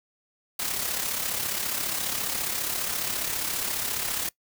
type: noise with amplitude modulation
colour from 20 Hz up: white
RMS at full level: -27 dBFS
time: 0.59-4.29 s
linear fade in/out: 5 ms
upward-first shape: sine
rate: 34.7 Hz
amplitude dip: 50%
effects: noise-tail reverb RT60 0.1 s tail -22 dB re dry